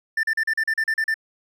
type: tone bursts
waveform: triangle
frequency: 1782 Hz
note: A6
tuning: 22 cents sharp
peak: -17 dBFS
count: 10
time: 0.17-1.142 s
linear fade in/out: 5 ms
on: 63 ms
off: 38 ms
effects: none